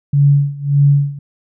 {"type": "tone with tremolo", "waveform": "sine", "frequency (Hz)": 142.2, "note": "C#3", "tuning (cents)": 45, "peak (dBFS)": -6, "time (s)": [0.13, 1.19], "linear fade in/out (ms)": 5, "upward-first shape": "sine", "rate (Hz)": 1.7, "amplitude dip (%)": 90, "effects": []}